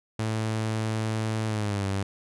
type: tone with pitch glide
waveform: sawtooth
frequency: 110 to 98 Hz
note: A2 to G2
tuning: 0 to 0 cents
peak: -22 dBFS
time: 0.19-2.03 s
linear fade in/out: 5 ms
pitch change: -200 cents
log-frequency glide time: 1.47-1.86 s
effects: resampled to 24000 Hz